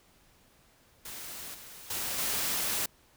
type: noise with level steps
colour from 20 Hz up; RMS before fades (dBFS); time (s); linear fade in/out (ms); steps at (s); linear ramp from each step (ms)
white; -42 / -48 / -34 / -31; 1.05-2.86; 5; 1.54 / 1.9 / 2.18; 5
effects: pink hiss -63 dBFS RMS until 3.16 s